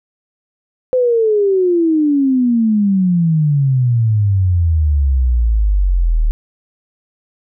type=exponential sweep; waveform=sine; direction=down; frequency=516 to 37.41 Hz; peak=-10 dBFS; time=0.93-6.31 s; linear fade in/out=0 ms; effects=none